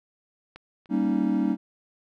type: clicks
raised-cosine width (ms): 0.3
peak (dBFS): -27 / -37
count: 2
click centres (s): 0.56 / 0.858
type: chord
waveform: triangle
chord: Eb dominant seventh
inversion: first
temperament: equal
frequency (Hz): 196 / 233.1 / 277.2 / 311.1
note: G3 / Bb3 / Db4 / Eb4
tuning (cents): 0 / 0 / 0 / 0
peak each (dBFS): -25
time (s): 0.89-1.57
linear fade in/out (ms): 50
effects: none